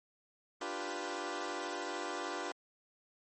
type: chord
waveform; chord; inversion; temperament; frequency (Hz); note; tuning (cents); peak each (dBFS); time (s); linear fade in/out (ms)
15% pulse; G dominant seventh; second; equal; 293.7 / 349.2 / 392 / 493.9; D4 / F4 / G4 / B4; 0 / 0 / 0 / 0; -38 / -35 / -37 / -37; 0.61-2.52; 5
effects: MP3 32 kbps